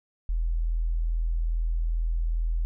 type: tone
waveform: sine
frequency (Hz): 41.2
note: E1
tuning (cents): 0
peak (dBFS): -23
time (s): 0.29-2.65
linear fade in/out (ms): 0
effects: none